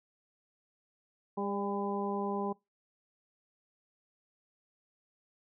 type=harmonic tone with a mistuned harmonic; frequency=201.1 Hz; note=G3; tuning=44 cents sharp; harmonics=1 / 2 / 3 / 4 / 5; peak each=-36 / -36 / -43 / -39 / -40 dBFS; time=1.37-2.53 s; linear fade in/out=10 ms; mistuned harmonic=3; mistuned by=-31 cents; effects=noise-tail reverb RT60 0.2 s tail -23 dB re dry